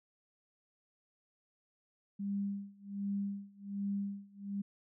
sine tone with tremolo, 200 Hz, G3, 35 cents sharp, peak -32 dBFS, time 2.19-4.62 s, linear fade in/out 10 ms, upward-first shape sine, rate 1.3 Hz, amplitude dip 95%, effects none

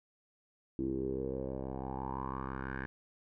10% pulse tone with low-pass filter sweep, 66 Hz, C2, 16 cents sharp, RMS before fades -38 dBFS, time 0.79-2.86 s, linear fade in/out 0 ms, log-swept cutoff 320 to 1700 Hz, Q 5.9, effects none

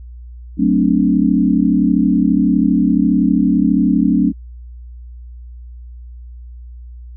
sine chord, D dominant seventh, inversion first, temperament equal, 185 / 220 / 261.6 / 293.7 Hz, F#3 / A3 / C4 / D4, 0 / 0 / 0 / 0 cents, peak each -16 dBFS, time 0.57-4.33 s, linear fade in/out 50 ms, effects added 60 Hz sine -31 dBFS peak until 7.16 s

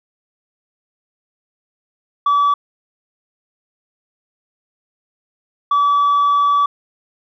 sine tone pair in turn, 1148 / 1148 Hz, D6 / D6, -40 / -40 cents, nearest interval unison, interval 0 cents, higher neither, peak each -9 dBFS, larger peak neither, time 2.26-2.54 / 5.71-6.66 s, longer second, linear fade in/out 5 ms, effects tanh soft clip ceiling -10 dBFS

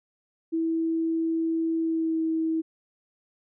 sine tone with pitch glide, 326.7 to 322.2 Hz, E4 to E4, -15 to -39 cents, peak -23 dBFS, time 0.52-2.62 s, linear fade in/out 20 ms, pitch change -24 cents, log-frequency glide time 1.79-2.21 s, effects none

